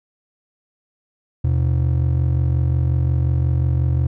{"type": "ring-modulated tone", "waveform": "triangle", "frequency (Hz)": 103.83, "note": "G#2", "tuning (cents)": 0, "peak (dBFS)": -10, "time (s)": [1.44, 4.07], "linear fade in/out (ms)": 5, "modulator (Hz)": 22.8, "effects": []}